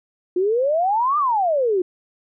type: exponential two-way sweep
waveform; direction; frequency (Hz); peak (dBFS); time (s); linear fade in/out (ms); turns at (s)
sine; up then down; 349.2 to 1224 to 349.2; -16; 0.36-1.82; 5; 1.18
effects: none